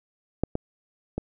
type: clicks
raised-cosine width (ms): 2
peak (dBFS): -9 / -13 / -15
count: 3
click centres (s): 0.436 / 0.554 / 1.18
effects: none